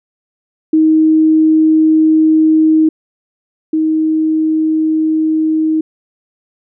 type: tone pair in turn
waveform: sine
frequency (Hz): 314.9 / 314.9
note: D#4 / D#4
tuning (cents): +21 / +21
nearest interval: unison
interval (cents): 0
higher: neither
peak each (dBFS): -6 / -10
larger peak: first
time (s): 0.73-2.89 / 3.73-5.81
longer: first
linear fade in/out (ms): 5
effects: none